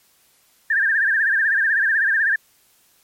sine tone with vibrato, 1689 Hz, G#6, 29 cents sharp, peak -15 dBFS, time 0.7-2.36 s, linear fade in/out 5 ms, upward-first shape sine, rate 16 Hz, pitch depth 130 cents each way, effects white hiss -58 dBFS RMS until 3.03 s + MP3 64 kbps

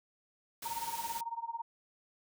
white noise, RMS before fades -43 dBFS, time 0.62-1.21 s, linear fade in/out 5 ms
sine tone with tremolo, 926 Hz, A#5, 12 cents flat, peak -33 dBFS, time 0.65-1.62 s, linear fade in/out 10 ms, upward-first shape sine, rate 18 Hz, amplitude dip 90%
effects none

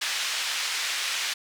pink band-pass noise, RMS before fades -29 dBFS, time 0.01-1.34 s, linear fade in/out 10 ms, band 2000 to 6100 Hz, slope 12 dB/octave, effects none

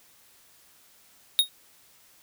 square tone with exponential decay, 3745 Hz, A#7, 7 cents sharp, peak -13 dBFS, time 1.39-1.49 s, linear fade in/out 0 ms, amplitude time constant 21 ms, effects white hiss -58 dBFS RMS until 2.22 s

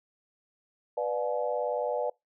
sine chord, B diminished seventh, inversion none, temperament just, 493.9 / 592.7 / 711.2 / 853.4 Hz, B4 / D5 / F5 / Ab5, 0 / +16 / +31 / +47 cents, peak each -31 / -31 / -36 / -36 dBFS, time 0.97-2.1 s, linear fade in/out 5 ms, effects noise-tail reverb RT60 0.2 s tail -26 dB re dry

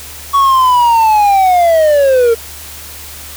triangle linear sweep, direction down, 1127 to 450 Hz, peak -4 dBFS, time 0.33-2.35 s, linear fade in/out 20 ms, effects added 74 Hz sine -35 dBFS peak until 3.36 s + white hiss -30 dBFS RMS until 3.36 s

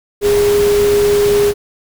sine tone in noise, 410 Hz, G#4, 22 cents flat, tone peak -9 dBFS, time 0.21-1.54 s, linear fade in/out 50 ms, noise pink, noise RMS -22 dBFS, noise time 0.21-1.54 s, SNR +10 dB, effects none

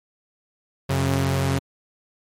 sawtooth tone pair together, 91.2 / 135.78 Hz, F#2 / C#3, -24 / -35 cents, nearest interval perfect fifth, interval 689 cents, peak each -20 / -17 dBFS, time 0.89-1.59 s, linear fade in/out 10 ms, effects MP3 64 kbps

